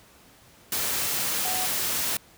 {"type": "tone in noise", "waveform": "sine", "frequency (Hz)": 740, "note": "F#5", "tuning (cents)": 0, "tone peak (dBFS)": -32, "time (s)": [1.45, 1.66], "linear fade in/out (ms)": 2, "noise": "white", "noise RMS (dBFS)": -27, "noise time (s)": [0.72, 2.17], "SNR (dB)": -8, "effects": ["pink hiss -54 dBFS RMS until 2.37 s", "high-pass 60 Hz 12 dB/octave"]}